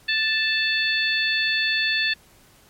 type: harmonic tone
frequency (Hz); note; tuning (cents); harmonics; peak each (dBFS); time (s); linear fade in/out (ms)
880; A5; 0; 2 / 3 / 4 / 5; -23 / -25 / -26 / -27; 0.08-2.14; 10
effects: pink hiss -54 dBFS RMS until 2.69 s + MP3 64 kbps